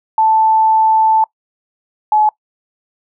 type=tone pair in turn; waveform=sine; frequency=880 / 853.5 Hz; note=A5 / G#5; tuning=0 / +47 cents; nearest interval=minor second; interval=53 cents; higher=first; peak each=-8 dBFS; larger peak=neither; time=0.18-1.24 / 2.12-2.29 s; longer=first; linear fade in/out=2 ms; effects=noise-tail reverb RT60 0.1 s tail -23 dB re dry